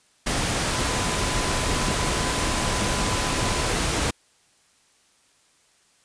sine tone in noise, 1007 Hz, B5, 33 cents sharp, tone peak -34 dBFS, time 0.72-3.73 s, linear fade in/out 10 ms, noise pink, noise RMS -24 dBFS, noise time 0.26-4.11 s, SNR -13 dB, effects white hiss -61 dBFS RMS until 6.04 s + resampled to 22050 Hz

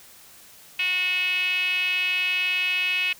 5% pulse tone with band-pass filter, 364.9 Hz, F#4, 24 cents flat, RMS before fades -24 dBFS, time 0.79-3.13 s, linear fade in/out 5 ms, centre 2600 Hz, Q 8.1, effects white hiss -49 dBFS RMS until 3.19 s

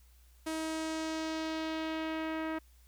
sawtooth tone with low-pass filter sweep, 318.3 Hz, D#4, 39 cents sharp, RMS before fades -36 dBFS, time 0.46-2.59 s, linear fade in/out 10 ms, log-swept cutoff 11000 to 1900 Hz, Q 1.3, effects added 60 Hz sine -58 dBFS peak until 2.87 s + white hiss -68 dBFS RMS until 2.87 s

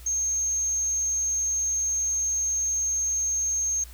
sine tone, 6410 Hz, G8, 38 cents sharp, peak -23 dBFS, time 0.06-3.84 s, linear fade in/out 5 ms, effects added 60 Hz sine -42 dBFS peak until 3.93 s + white hiss -51 dBFS RMS until 3.93 s

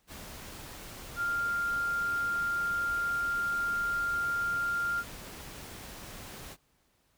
sine tone in noise, 1396.9 Hz, F6, in tune, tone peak -28 dBFS, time 1.16-5.04 s, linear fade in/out 50 ms, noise pink, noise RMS -45 dBFS, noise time 0.07-6.57 s, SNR +14 dB, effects pink hiss -71 dBFS RMS until 7.17 s

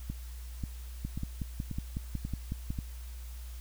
two click trains, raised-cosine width 5 ms, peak -22 / -23 dBFS, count 10 / 6, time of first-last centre 1.05-2.704 / 0.1-2.788 s, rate 5.44 / 1.86 Hz, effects added 60 Hz sine -40 dBFS peak until 3.6 s + white hiss -55 dBFS RMS until 3.6 s

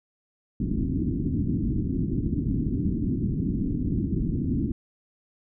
white low-pass noise, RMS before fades -26 dBFS, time 0.6-4.72 s, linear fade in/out 5 ms, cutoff 310 Hz, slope 48 dB/octave, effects none

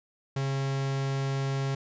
45% pulse tone, 136.2 Hz, C#3, 30 cents flat, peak -27 dBFS, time 0.36-1.75 s, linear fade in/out 5 ms, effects resampled to 16000 Hz

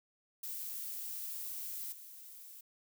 violet noise with level steps, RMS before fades -42 / -52 dBFS, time 0.43-2.61 s, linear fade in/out 5 ms, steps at 1.92 s, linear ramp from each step 5 ms, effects none

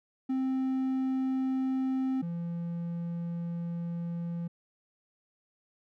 triangle tone pair in turn, 262.4 / 170.44 Hz, C4 / F3, +5 / -42 cents, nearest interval perfect fifth, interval 747 cents, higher first, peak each -25 / -30 dBFS, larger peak first, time 0.29-2.22 / 2.22-4.48 s, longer second, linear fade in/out 10 ms, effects none

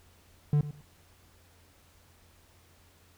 triangle tone with echo, 147.4 Hz, D3, 7 cents sharp, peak -19 dBFS, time 0.53-0.61 s, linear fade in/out 2 ms, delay 100 ms, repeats 2, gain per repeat -14 dB, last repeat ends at 0.81 s, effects added 86 Hz sine -62 dBFS peak until 3.17 s + pink hiss -62 dBFS RMS until 3.17 s

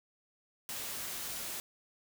white noise, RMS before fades -40 dBFS, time 0.69-1.6 s, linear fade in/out 0 ms, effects none

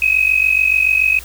sine tone pair together, 2519 / 2566 Hz, D#7 / E7, +21 / -47 cents, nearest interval unison, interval 32 cents, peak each -14 dBFS, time 0.02-1.19 s, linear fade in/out 2 ms, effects added 60 Hz sine -35 dBFS peak until 1.24 s + white hiss -37 dBFS RMS until 1.24 s

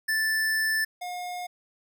square tone pair in turn, 1760 / 716.8 Hz, A6 / F5, 0 / +45 cents, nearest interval octave + major third, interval 1555 cents, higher first, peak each -24 / -33 dBFS, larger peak first, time 0.08-0.85 / 1.01-1.47 s, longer first, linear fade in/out 10 ms, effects none

